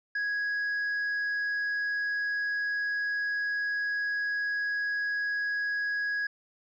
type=tone; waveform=triangle; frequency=1661.2 Hz; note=G#6; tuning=in tune; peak=-26 dBFS; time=0.15-6.27 s; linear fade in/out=5 ms; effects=resampled to 16000 Hz